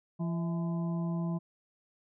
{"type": "harmonic tone with a mistuned harmonic", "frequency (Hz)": 169.5, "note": "E3", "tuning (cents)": 49, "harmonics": [1, 2, 4, 5, 6], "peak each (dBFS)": [-30, -42, -45, -51, -48], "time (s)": [0.19, 1.39], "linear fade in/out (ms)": 20, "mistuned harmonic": 4, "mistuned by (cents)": -61, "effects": []}